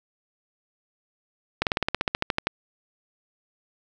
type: slowing click train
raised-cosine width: 0.3 ms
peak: -6 dBFS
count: 14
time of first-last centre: 1.62-2.47 s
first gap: 48 ms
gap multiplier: 1.05
effects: none